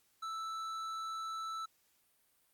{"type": "tone with tanh clipping", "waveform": "sine", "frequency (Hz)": 1319, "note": "E6", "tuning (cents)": 1, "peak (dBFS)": -40, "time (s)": [0.22, 1.66], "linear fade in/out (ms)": 10, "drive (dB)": 11, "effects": ["white hiss -73 dBFS RMS until 2.53 s", "Opus 48 kbps"]}